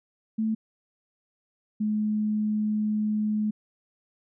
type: tone pair in turn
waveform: sine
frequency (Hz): 220 / 212.8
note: A3 / G#3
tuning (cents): 0 / +42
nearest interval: minor second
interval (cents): 58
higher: first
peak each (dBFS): -23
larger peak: neither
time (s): 0.38-0.55 / 1.8-3.51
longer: second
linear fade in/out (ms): 10
effects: none